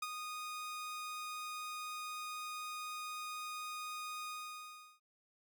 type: tone with ADSR envelope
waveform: sawtooth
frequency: 1237 Hz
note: D#6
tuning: 10 cents flat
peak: -32 dBFS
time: 0.02-5 s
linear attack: 6 ms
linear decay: 33 ms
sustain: -6 dB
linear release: 720 ms
effects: none